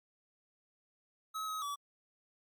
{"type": "tone with pitch steps", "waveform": "square", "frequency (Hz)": [1283, 1271, 1146], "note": ["E6", "D#6", "D6"], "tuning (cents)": [-47, 36, -43], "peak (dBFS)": -37, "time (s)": [1.34, 1.76], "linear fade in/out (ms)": 20, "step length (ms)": 140, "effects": ["MP3 96 kbps"]}